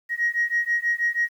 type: beating tone pair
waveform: sine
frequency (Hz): 1885 / 1891.2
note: A#6 / A#6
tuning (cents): +19 / +24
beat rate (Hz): 6.2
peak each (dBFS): -23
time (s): 0.09-1.29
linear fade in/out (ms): 50
effects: tanh soft clip ceiling -14 dBFS + 9-bit